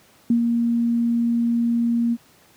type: tone with ADSR envelope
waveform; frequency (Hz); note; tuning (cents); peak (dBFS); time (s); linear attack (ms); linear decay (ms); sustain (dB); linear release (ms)
sine; 234.6; A#3; +11; -13; 0.3-2.17; 3; 98; -4; 44
effects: pink hiss -54 dBFS RMS until 2.56 s + high-pass 100 Hz 12 dB/octave